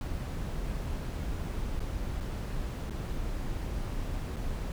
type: noise with dropouts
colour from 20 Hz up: brown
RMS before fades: -34 dBFS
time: 0.01-4.72 s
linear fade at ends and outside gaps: 1 ms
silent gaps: 1.795-1.803 / 2.203-2.207 / 2.898-2.907 / 4.362-4.366 s
effects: none